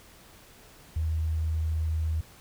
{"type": "tone", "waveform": "sine", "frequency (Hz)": 79.5, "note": "D#2", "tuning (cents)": 38, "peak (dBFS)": -25, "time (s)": [0.96, 2.21], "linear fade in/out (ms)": 5, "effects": ["pink hiss -53 dBFS RMS until 2.4 s"]}